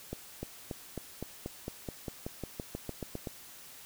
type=accelerating click train; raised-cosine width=2 ms; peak=-23 dBFS; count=17; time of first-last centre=0.13-3.272 s; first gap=300 ms; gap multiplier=0.94; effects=white hiss -51 dBFS RMS until 3.85 s